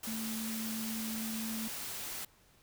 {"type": "tone in noise", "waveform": "sine", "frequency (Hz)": 222.3, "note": "A3", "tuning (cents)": 18, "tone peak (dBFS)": -37, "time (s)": [0.07, 1.68], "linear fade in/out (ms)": 5, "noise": "white", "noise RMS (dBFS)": -41, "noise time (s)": [0.03, 2.25], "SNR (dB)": 1, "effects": ["pink hiss -65 dBFS RMS until 2.62 s"]}